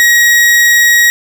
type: tone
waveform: 40% pulse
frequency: 1898 Hz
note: A#6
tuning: 31 cents sharp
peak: -4 dBFS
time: 0-1.1 s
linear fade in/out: 0 ms
effects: none